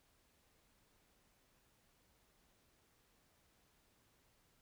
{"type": "silence", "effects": ["pink hiss -74 dBFS RMS until 4.61 s"]}